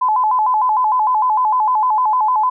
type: tone with vibrato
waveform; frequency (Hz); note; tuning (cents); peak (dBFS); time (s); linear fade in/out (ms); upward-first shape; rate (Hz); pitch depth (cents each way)
sine; 932.3; A#5; 0; -12; 0.01-2.5; 10; square; 6.6; 140
effects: none